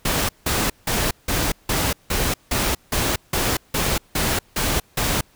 pink noise bursts, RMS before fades -21 dBFS, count 13, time 0.05-5.21 s, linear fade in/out 5 ms, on 240 ms, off 170 ms, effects pink hiss -56 dBFS RMS until 5.35 s

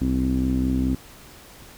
sawtooth tone with low-pass filter, 64.7 Hz, C2, 19 cents flat, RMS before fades -22 dBFS, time 0.01-0.95 s, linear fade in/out 5 ms, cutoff 270 Hz, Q 6.6, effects pink hiss -46 dBFS RMS until 1.77 s

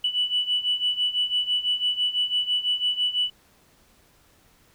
sine beating tone pair, 2960 / 2966 Hz, F#7 / F#7, 0 / +4 cents, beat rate 6 Hz, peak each -26 / -23 dBFS, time 0.04-3.3 s, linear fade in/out 5 ms, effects tanh soft clip ceiling -14 dBFS + pink hiss -59 dBFS RMS until 4.74 s

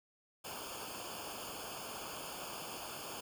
pink noise with comb filter, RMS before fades -45 dBFS, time 0.44-3.21 s, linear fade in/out 10 ms, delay 0.51 ms, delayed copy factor -0.95, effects none

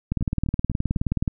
two click trains, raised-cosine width 5 ms, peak -20 / -10 dBFS, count 4 / 23, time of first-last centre 0.21-0.968 / 0.12-1.278 s, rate 3.96 / 19 Hz, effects none

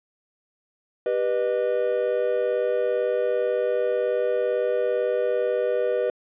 triangle chord, G augmented, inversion none, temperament just, 392 / 490 / 612.5 Hz, G4 / B4 / D#5, 0 / -14 / -27 cents, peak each -26 / -21 / -25 dBFS, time 1.06-6.1 s, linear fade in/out 2 ms, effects resampled to 8000 Hz

